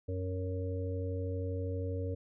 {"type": "harmonic tone", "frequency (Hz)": 92.5, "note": "F#2", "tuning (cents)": 0, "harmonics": [1, 3, 5, 6], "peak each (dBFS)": [-34, -43, -40, -45], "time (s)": [0.08, 2.15], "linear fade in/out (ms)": 10, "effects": []}